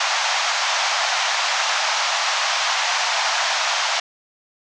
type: band-pass noise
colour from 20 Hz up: pink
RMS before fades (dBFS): -21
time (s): 0-4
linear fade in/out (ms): 5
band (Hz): 670 to 6600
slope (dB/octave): 48
effects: none